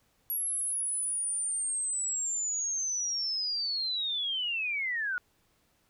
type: linear sweep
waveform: sine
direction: down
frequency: 11410 to 1424 Hz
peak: -29 dBFS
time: 0.3-5.18 s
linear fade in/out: 0 ms
effects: pink hiss -70 dBFS RMS until 5.89 s